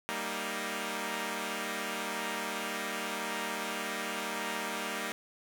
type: chord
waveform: 5% pulse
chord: Eb major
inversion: first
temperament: equal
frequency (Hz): 196 / 233.1 / 311.1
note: G3 / Bb3 / Eb4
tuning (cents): 0 / 0 / 0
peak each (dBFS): -27 / -26 / -28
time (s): 0.09-5.12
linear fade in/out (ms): 0
effects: none